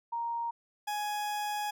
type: tone pair in turn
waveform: sine / 40% pulse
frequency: 934 / 834.7 Hz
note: A#5 / G#5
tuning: +3 / +9 cents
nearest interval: major second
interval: 194 cents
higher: first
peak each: -31 / -31 dBFS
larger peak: neither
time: 0.12-0.51 / 0.87-1.71 s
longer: second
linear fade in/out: 10 ms
effects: none